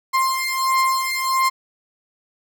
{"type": "beating tone pair", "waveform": "35% pulse", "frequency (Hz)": [1052, 1053.5], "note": ["C6", "C6"], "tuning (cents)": [9, 12], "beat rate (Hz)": 1.5, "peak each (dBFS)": -19, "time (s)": [0.13, 1.5], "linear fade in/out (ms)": 20, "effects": []}